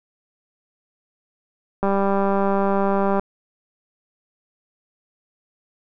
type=click train; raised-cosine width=1 ms; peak=-8 dBFS; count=270; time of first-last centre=1.83-3.195 s; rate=197 Hz; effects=none